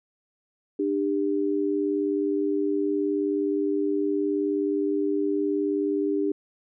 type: tone pair together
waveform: sine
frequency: 299 / 398.2 Hz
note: D4 / G4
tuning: +31 / +27 cents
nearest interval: perfect fourth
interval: 496 cents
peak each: -25 dBFS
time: 0.79-6.32 s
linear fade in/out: 5 ms
effects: none